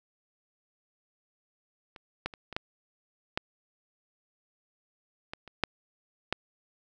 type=clicks; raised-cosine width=0.3 ms; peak=-30 / -15 / -28 / -25 / -14 / -12 / -21 / -30 / -8 / -11 dBFS; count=10; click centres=1.962 / 2.26 / 2.338 / 2.527 / 2.565 / 3.375 / 5.335 / 5.477 / 5.637 / 6.326 s; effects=none